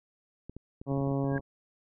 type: clicks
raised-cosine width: 3 ms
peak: -29 dBFS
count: 12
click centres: 0.496 / 0.566 / 0.815 / 0.918 / 0.976 / 1.012 / 1.073 / 1.114 / 1.242 / 1.32 / 1.361 / 1.396 s
type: harmonic tone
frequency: 137.8 Hz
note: C#3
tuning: 10 cents flat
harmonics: 1 / 2 / 3 / 4 / 5 / 6 / 7 / 8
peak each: -30 / -31 / -36 / -37 / -41 / -46 / -46 / -48 dBFS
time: 0.86-1.41 s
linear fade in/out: 50 ms
type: tone with exponential growth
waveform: sine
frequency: 1624 Hz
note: G#6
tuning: 39 cents flat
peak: -32 dBFS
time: 1.24-1.38 s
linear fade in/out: 1 ms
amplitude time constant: 30 ms
effects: none